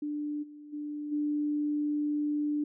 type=tone with level steps; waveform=sine; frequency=296 Hz; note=D4; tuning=14 cents sharp; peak=-31 / -45 / -34 / -27 dBFS; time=0.02-2.64 s; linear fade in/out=5 ms; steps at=0.42 / 0.72 / 1.11 s; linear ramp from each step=20 ms; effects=none